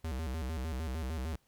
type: tone with vibrato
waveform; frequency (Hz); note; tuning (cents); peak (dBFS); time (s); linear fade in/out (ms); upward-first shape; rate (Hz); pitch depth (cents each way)
square; 71.9; D2; -36; -35; 0.04-1.36; 5; square; 6.6; 200
effects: pink hiss -72 dBFS RMS until 1.47 s